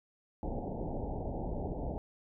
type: low-pass noise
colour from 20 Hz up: pink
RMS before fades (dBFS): -37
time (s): 0.43-1.98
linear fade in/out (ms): 0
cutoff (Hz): 870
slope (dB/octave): 96
effects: none